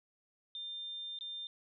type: tone with dropouts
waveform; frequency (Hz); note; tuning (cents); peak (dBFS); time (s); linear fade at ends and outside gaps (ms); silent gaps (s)
sine; 3600; A7; +39; -40; 0.55-1.47; 1; 1.188-1.209
effects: none